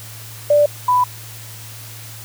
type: tone pair in turn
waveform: sine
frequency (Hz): 587.3 / 993.6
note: D5 / B5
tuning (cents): 0 / +10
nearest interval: major sixth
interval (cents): 910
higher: second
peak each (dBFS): -9 / -11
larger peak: first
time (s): 0.5-0.66 / 0.88-1.04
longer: neither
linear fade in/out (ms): 5
effects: added 111 Hz sine -36 dBFS peak until 2.24 s + white hiss -37 dBFS RMS until 2.24 s